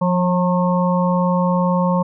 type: harmonic tone with a mistuned harmonic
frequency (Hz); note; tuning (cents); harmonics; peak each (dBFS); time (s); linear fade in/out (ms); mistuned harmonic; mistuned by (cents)
180; F#3; -47; 1 / 3 / 5 / 6; -16 / -21 / -23 / -24; 0.01-2.03; 10; 1; -22
effects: none